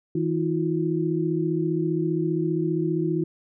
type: tone cluster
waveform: sine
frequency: 160.8 / 319.9 / 355 Hz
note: E3 / D#4 / F4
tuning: -43 / +48 / +28 cents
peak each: -26 dBFS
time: 0.15-3.24 s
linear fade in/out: 5 ms
effects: none